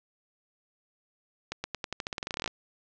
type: accelerating click train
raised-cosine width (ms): 0.2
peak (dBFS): -15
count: 19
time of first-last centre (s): 1.52-2.477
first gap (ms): 120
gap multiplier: 0.89
effects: low-pass 7000 Hz 12 dB/octave